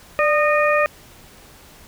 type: harmonic tone with a mistuned harmonic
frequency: 614 Hz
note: D#5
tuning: 23 cents flat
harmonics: 1 / 2 / 3 / 4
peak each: -17 / -20 / -22 / -23 dBFS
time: 0.19-0.86 s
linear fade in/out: 0 ms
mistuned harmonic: 1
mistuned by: -63 cents
effects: pink hiss -46 dBFS RMS until 1.87 s